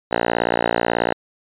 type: tone with band-pass filter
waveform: 5% pulse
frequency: 58.27 Hz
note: A#1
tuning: in tune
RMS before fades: -20 dBFS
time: 0.11-1.13 s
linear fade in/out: 5 ms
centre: 990 Hz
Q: 0.79
effects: resampled to 8000 Hz